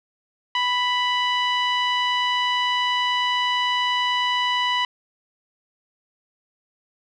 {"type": "tone with low-pass filter", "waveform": "sawtooth", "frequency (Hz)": 989, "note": "B5", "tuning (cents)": 2, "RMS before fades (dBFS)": -22, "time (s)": [0.55, 4.85], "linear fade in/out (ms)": 2, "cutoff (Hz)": 3100, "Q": 2.7, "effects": []}